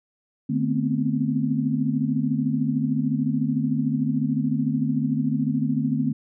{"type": "tone cluster", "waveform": "sine", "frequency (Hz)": [150.5, 221.6, 247.9, 261.5], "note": ["D3", "A3", "B3", "C4"], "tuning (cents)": [43, 13, 7, -1], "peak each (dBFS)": -26, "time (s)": [0.49, 6.13], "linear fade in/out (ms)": 10, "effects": []}